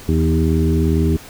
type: harmonic tone with a mistuned harmonic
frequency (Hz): 79.9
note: D#2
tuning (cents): +47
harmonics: 1 / 2 / 3 / 4 / 5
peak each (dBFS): -16 / -19 / -21 / -22 / -23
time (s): 0.08-1.17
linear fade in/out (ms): 10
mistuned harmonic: 3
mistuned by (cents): +17
effects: pink hiss -38 dBFS RMS until 1.29 s